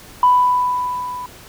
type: tone with level ramp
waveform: sine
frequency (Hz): 993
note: B5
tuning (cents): +9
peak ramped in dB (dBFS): -7 to -26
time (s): 0.23-1.26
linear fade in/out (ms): 2
effects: tanh soft clip ceiling -3 dBFS + pink hiss -41 dBFS RMS until 1.48 s